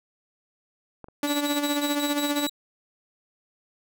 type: clicks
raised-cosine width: 1 ms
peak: -26 / -33 dBFS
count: 2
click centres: 1.043 / 1.085 s
type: tone with tremolo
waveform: sawtooth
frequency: 290 Hz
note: D4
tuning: 22 cents flat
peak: -18 dBFS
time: 1.23-2.47 s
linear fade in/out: 2 ms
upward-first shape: sine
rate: 15 Hz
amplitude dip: 55%
type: tone bursts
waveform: sawtooth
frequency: 3903 Hz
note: B7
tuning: 21 cents flat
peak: -27 dBFS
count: 7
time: 1.27-2.496 s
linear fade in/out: 5 ms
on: 140 ms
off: 41 ms
effects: none